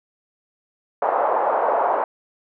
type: band-pass noise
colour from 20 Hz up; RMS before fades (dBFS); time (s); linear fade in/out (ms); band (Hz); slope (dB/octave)
pink; -20; 1.02-2.04; 2; 570 to 1000; 24
effects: none